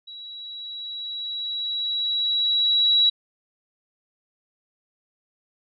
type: tone with level ramp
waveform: sine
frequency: 3895 Hz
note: B7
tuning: 25 cents flat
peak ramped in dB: -37 to -14 dBFS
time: 0.07-3.1 s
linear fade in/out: 10 ms
effects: none